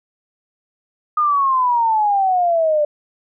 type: exponential sweep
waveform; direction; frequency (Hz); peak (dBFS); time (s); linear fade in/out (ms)
sine; down; 1234 to 587.3; -13; 1.17-2.85; 5
effects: none